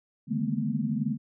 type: tone cluster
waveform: sine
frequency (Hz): 144.7 / 156.9 / 204.9 / 223.6 / 246.2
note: D3 / D#3 / G#3 / A3 / B3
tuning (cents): -25 / +15 / -23 / +28 / -5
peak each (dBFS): -33 / -35 / -32 / -30 / -33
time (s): 0.27-1.18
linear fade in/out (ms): 50
effects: none